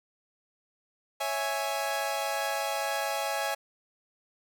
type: chord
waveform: sawtooth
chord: C# minor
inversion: none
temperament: equal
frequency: 554.4 / 659.3 / 830.6 Hz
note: C#5 / E5 / G#5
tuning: 0 / 0 / 0 cents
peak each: -31 / -30 / -28 dBFS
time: 1.2-3.55 s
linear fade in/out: 10 ms
effects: none